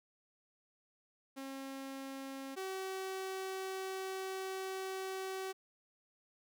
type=tone pair in turn; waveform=sawtooth; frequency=270 / 380.6 Hz; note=C#4 / F#4; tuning=-45 / +49 cents; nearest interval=tritone; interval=594 cents; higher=second; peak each=-39 / -35 dBFS; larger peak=second; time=1.36-2.56 / 2.56-5.53 s; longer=second; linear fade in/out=20 ms; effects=none